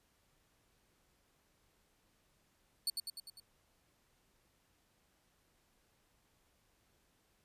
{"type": "tone with echo", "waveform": "sawtooth", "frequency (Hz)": 4450, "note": "C#8", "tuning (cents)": 6, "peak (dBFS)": -29, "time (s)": [2.87, 2.9], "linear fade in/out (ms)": 2, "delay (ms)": 100, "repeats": 5, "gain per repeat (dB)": -4, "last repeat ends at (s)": 3.4, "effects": ["pink hiss -74 dBFS RMS until 7.44 s", "resampled to 32000 Hz"]}